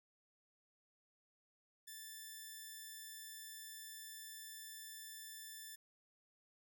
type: tone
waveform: 5% pulse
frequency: 1760 Hz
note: A6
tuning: in tune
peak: -39 dBFS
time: 1.87-5.76 s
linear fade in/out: 10 ms
effects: none